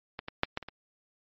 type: clicks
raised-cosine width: 0.3 ms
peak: -19 / -20 / -7 / -15 / -26 / -24 dBFS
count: 6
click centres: 0.191 / 0.284 / 0.434 / 0.574 / 0.627 / 0.686 s
effects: low-pass 5000 Hz 12 dB/octave + MP3 32 kbps